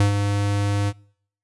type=tone with ADSR envelope; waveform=square; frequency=101.5 Hz; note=G#2; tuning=39 cents flat; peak=-14 dBFS; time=0-0.93 s; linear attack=4 ms; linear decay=110 ms; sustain=-6 dB; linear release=48 ms; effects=noise-tail reverb RT60 0.6 s tail -25 dB re dry + resampled to 24000 Hz